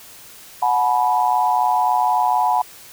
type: tone cluster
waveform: sine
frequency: 732 / 856 / 983 Hz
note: F#5 / A5 / B5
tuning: -19 / -48 / -8 cents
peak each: -19 dBFS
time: 0.62-2.62 s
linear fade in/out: 5 ms
effects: white hiss -42 dBFS RMS until 2.92 s